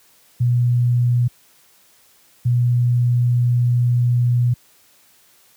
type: tone pair in turn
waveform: sine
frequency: 121.7 / 121.7 Hz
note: B2 / B2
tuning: -25 / -25 cents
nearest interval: unison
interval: 0 cents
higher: neither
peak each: -13 dBFS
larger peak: neither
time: 0.4-1.28 / 2.45-4.54 s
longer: second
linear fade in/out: 10 ms
effects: white hiss -54 dBFS RMS until 5.56 s + high-pass 60 Hz 12 dB/octave